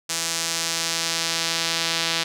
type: tone with band-pass filter sweep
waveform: sawtooth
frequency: 165.4 Hz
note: E3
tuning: 6 cents sharp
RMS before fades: -25 dBFS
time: 0.09-2.24 s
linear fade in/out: 10 ms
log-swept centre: 6700 to 4100 Hz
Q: 1.3
effects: none